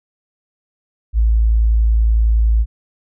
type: tone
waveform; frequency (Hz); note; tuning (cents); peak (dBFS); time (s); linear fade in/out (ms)
sine; 55.4; A1; +13; -10; 1.13-2.66; 50
effects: none